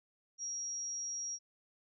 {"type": "tone", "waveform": "sine", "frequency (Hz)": 5660, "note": "F8", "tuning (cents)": 22, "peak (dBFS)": -37, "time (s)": [0.38, 1.39], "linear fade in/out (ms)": 50, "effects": []}